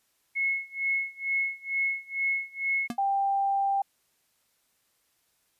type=tone with tremolo; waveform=sine; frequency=2181 Hz; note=C#7; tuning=29 cents flat; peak=-23 dBFS; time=0.35-2.88 s; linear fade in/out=20 ms; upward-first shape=sine; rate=2.2 Hz; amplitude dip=95%
type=tone with exponential decay; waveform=square; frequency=236.9 Hz; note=A#3; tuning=28 cents sharp; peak=-26 dBFS; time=2.9-2.98 s; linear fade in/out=2 ms; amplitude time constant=16 ms
type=tone; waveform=sine; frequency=790 Hz; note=G5; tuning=13 cents sharp; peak=-23 dBFS; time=2.98-3.82 s; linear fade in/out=5 ms
effects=white hiss -71 dBFS RMS until 5.59 s + resampled to 32000 Hz

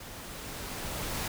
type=noise with level ramp; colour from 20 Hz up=pink; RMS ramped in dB=-45 to -33 dBFS; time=0-1.28 s; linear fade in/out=5 ms; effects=none

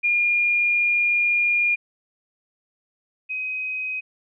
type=tone pair in turn; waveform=sine; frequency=2418 / 2520 Hz; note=D7 / D#7; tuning=+50 / +21 cents; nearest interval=minor second; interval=71 cents; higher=second; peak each=-17 / -25 dBFS; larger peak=first; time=0.03-1.76 / 3.29-4.01 s; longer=first; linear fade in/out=20 ms; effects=none

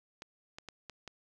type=clicks; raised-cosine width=0.2 ms; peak=-27 dBFS; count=5; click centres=0.221 / 0.585 / 0.687 / 0.897 / 1.077 s; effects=none

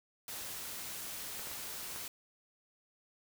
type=noise; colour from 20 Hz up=white; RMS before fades=-43 dBFS; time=0.28-2.08 s; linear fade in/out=2 ms
type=clicks; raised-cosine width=0.5 ms; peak=-31 dBFS; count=4; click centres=1.395 / 1.471 / 1.514 / 1.961 s
effects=none

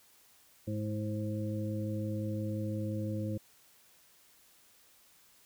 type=harmonic tone with a mistuned harmonic; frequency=105.8 Hz; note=G#2; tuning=33 cents sharp; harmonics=1 / 2 / 3 / 5; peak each=-35 / -38 / -40 / -42 dBFS; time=0.67-3.38 s; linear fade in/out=10 ms; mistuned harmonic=3; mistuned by=+31 cents; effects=white hiss -63 dBFS RMS until 5.45 s

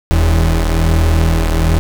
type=tone pair together; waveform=35% pulse; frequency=41.06 / 80.9 Hz; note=E1 / E2; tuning=-6 / -32 cents; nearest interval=octave; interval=1174 cents; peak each=-11 dBFS; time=0.11-1.79 s; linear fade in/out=0 ms; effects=none

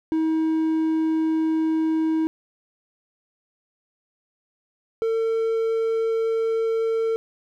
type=tone pair in turn; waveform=triangle; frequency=318.8 / 450.9 Hz; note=D#4 / A4; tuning=+42 / +42 cents; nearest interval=tritone; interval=600 cents; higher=second; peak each=-17 / -18 dBFS; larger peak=first; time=0.12-2.27 / 5.02-7.16 s; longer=first; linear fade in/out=0 ms; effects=none

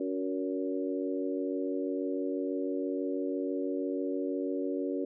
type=harmonic tone with a mistuned harmonic; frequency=94.1 Hz; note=F#2; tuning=30 cents sharp; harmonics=3 / 4 / 5 / 6; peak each=-33 / -35 / -37 / -39 dBFS; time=0-5.05 s; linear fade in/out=5 ms; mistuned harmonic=4; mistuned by=-37 cents; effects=none

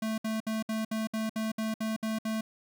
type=tone bursts; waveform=square; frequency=220 Hz; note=A3; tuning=in tune; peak=-30 dBFS; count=11; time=0.02-2.41 s; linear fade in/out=5 ms; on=160 ms; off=63 ms; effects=12-bit

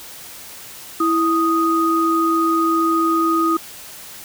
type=tone pair together; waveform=sine; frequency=329.6 / 1244.4 Hz; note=E4 / D#6; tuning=0 / 0 cents; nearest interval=octave + major seventh; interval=2300 cents; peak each=-17 dBFS; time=1-3.57 s; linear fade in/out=5 ms; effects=white hiss -37 dBFS RMS until 4.24 s

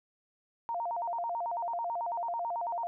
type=tone with vibrato; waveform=sine; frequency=804 Hz; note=G5; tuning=44 cents sharp; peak=-31 dBFS; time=0.69-2.87 s; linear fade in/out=0 ms; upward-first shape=square; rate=9.1 Hz; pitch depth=250 cents each way; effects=none

